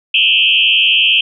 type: tone with frequency modulation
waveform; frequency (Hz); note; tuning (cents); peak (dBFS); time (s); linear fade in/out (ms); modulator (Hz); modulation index
sine; 2885; F#7; -44; -8; 0.14-1.21; 5; 91; 3.8
effects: none